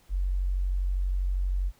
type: tone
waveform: sine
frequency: 46.25 Hz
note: F#1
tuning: in tune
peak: -24 dBFS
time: 0.09-1.72 s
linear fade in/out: 50 ms
effects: pink hiss -62 dBFS RMS until 1.79 s